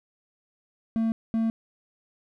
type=tone pair in turn; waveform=triangle; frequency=225 / 225 Hz; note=A3 / A3; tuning=+39 / +39 cents; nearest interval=unison; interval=0 cents; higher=neither; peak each=-20 dBFS; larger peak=neither; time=0.96-1.12 / 1.34-1.5 s; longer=neither; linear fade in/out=0 ms; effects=none